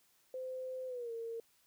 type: tone with pitch glide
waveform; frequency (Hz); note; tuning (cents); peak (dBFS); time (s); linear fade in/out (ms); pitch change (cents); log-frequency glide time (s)
sine; 515 to 458.8; C5 to A#4; -28 to -28; -39; 0.34-1.4; 2; -200; 0.87-1.12
effects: white hiss -71 dBFS RMS until 1.66 s